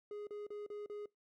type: tone bursts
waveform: triangle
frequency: 415.3 Hz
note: G#4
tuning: in tune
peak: -40 dBFS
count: 5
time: 0.11-1.058 s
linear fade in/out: 2 ms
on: 160 ms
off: 37 ms
effects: noise-tail reverb RT60 0.2 s tail -24 dB re dry